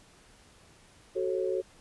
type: tone cluster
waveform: sine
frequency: 374.2 / 438.6 / 543 Hz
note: F#4 / A4 / C#5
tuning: +20 / -6 / -36 cents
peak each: -30 / -33 / -33 dBFS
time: 1.15-1.62 s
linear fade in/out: 20 ms
effects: pink hiss -58 dBFS RMS until 1.8 s + resampled to 24000 Hz